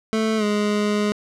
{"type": "tone with pitch glide", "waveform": "25% pulse", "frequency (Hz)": [220, 208.3], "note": ["A3", "G#3"], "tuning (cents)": [0, 5], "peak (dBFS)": -15, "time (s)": [0.13, 1.12], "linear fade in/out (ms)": 0, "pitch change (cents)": -95, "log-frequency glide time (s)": [0.37, 0.44], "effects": ["low-pass 7000 Hz 12 dB/octave"]}